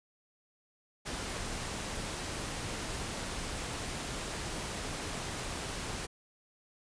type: noise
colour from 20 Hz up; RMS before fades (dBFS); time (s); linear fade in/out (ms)
pink; -38; 1.05-6.07; 20
effects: resampled to 22050 Hz